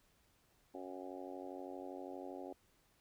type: harmonic tone with a mistuned harmonic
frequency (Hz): 92.5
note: F#2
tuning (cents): 0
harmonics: 3 / 4 / 5 / 6 / 7 / 8 / 9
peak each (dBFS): -50 / -50 / -55 / -52 / -55 / -54 / -57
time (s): 0.74-2.53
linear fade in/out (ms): 5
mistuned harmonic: 9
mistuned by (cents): -22
effects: pink hiss -73 dBFS RMS until 3 s